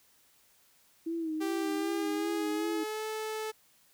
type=tone with vibrato; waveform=sine; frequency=322.8 Hz; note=E4; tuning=36 cents flat; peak=-31 dBFS; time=1.06-2.84 s; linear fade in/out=10 ms; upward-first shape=sine; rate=2.6 Hz; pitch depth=62 cents each way
type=tone with pitch glide; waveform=sawtooth; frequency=392 to 435 Hz; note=G4 to A4; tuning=0 to -20 cents; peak=-30 dBFS; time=1.4-3.52 s; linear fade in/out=20 ms; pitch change=+180 cents; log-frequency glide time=1.58-3.06 s
effects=white hiss -65 dBFS RMS until 3.93 s